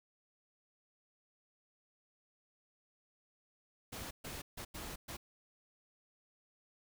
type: noise bursts at uneven times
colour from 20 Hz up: pink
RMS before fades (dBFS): -45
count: 5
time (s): 3.92-4.11 / 4.24-4.42 / 4.57-4.65 / 4.74-4.96 / 5.08-5.17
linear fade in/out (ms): 10
effects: none